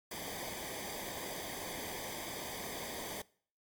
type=noise with comb filter; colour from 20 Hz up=pink; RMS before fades=-42 dBFS; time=0.11-3.22 s; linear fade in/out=5 ms; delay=0.73 ms; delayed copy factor=-0.8; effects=noise-tail reverb RT60 0.5 s tail -22 dB re dry + MP3 96 kbps